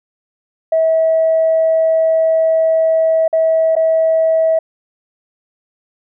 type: tone with dropouts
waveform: sine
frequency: 646 Hz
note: E5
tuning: 35 cents flat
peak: -9 dBFS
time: 0.72-4.59 s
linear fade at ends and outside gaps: 5 ms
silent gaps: 3.28-3.328 / 3.754-3.764 s
effects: tanh soft clip ceiling -5 dBFS